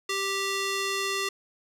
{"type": "tone with band-pass filter", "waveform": "square", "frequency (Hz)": 392, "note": "G4", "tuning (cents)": 0, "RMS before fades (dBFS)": -29, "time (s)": [0.09, 1.29], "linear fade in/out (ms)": 5, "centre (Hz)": 3900, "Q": 0.6, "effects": []}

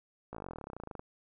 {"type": "slowing click train", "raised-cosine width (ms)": 1, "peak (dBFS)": -28, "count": 25, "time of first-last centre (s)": [0.33, 0.994], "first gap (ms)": 17, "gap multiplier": 1.04, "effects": []}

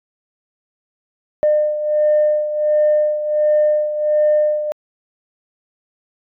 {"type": "beating tone pair", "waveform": "sine", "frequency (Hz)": [603, 604.4], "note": ["D5", "D5"], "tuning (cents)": [46, 50], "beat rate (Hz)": 1.4, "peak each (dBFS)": [-13, -19], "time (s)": [1.43, 4.72], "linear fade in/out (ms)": 0, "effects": ["tanh soft clip ceiling -7 dBFS"]}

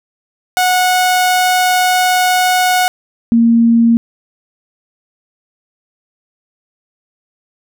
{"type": "tone pair in turn", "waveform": ["sawtooth", "sine"], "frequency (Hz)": [733, 231.6], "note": ["F#5", "A#3"], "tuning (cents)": [-16, -11], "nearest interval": "octave + minor sixth", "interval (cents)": 1995, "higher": "first", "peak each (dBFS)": -6, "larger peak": "neither", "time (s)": [[0.57, 2.88], [3.32, 3.97]], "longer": "first", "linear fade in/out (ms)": 0, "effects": []}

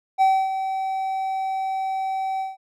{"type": "tone with ADSR envelope", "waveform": "triangle", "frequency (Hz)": 767, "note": "G5", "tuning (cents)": -38, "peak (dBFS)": -11, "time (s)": [0.18, 2.57], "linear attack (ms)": 35, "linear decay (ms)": 270, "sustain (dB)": -10, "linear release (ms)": 170, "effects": []}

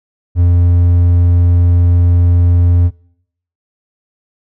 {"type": "tone", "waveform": "triangle", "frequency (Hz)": 87.31, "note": "F2", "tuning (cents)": 0, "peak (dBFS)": -4, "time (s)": [0.35, 2.91], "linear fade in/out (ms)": 50, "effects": ["noise-tail reverb RT60 0.7 s tail -23 dB re dry"]}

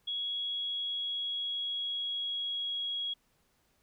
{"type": "tone with pitch glide", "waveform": "sine", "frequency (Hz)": [3335, 3312], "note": ["G#7", "G#7"], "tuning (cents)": [7, -5], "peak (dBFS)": -32, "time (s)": [0.07, 3.14], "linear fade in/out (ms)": 10, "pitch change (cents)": -12, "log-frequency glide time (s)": [0.25, 2.84], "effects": ["pink hiss -72 dBFS RMS until 3.82 s"]}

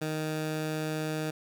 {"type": "tone", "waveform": "15% pulse", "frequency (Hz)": 155.56, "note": "D#3", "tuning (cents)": 0, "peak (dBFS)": -24, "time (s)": [0.01, 1.31], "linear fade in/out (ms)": 10, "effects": []}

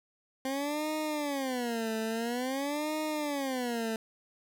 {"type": "tone with vibrato", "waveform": "20% pulse", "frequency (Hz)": 261.6, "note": "C4", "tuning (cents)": 0, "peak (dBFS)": -26, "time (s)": [0.45, 3.96], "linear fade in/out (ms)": 2, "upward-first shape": "sine", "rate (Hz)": 0.49, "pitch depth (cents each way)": 290, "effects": []}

